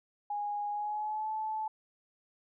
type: tone with pitch glide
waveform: sine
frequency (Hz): 825 to 869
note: G#5 to A5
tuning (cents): -12 to -22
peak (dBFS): -32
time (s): 0.3-1.68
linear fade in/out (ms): 5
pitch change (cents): +90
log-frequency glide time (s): 0.7-1.3
effects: none